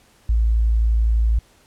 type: tone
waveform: sine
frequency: 55.9 Hz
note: A1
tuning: 28 cents sharp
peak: -14 dBFS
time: 0.29-1.39 s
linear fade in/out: 5 ms
effects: pink hiss -55 dBFS RMS until 1.66 s + low-pass 12000 Hz 12 dB/octave